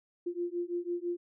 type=beating tone pair; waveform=sine; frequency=346.1 / 352.1 Hz; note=F4 / F4; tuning=-16 / +14 cents; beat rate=6 Hz; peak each=-35 / -35 dBFS; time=0.26-1.17 s; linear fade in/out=10 ms; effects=none